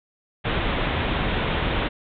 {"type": "low-pass noise", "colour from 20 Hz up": "pink", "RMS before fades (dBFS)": -24, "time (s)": [0.44, 1.89], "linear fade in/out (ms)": 20, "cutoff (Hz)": 3700, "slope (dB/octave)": 96, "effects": []}